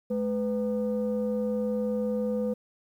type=tone pair together; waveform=sine; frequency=213.6 / 499.2 Hz; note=G#3 / B4; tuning=+49 / +19 cents; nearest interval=octave + minor third; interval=1470 cents; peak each=-27 dBFS; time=0.1-2.54 s; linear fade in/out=10 ms; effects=tanh soft clip ceiling -21 dBFS + 10-bit